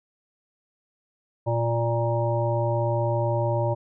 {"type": "harmonic tone", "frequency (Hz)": 117, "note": "A#2", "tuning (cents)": 7, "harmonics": [1, 3, 5, 7, 8], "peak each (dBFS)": [-24, -31, -26, -34, -31], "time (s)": [1.46, 3.75], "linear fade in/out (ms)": 20, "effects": []}